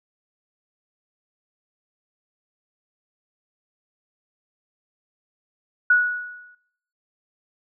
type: tone with exponential decay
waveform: sine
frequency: 1465 Hz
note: F#6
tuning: 18 cents flat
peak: -11 dBFS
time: 5.9-6.55 s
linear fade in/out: 5 ms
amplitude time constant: 140 ms
effects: noise-tail reverb RT60 0.9 s tail -24 dB re dry